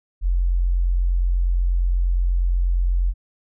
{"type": "tone", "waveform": "sine", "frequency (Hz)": 44.21, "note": "F1", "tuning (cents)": 22, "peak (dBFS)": -16, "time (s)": [0.21, 3.14], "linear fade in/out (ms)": 50, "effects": []}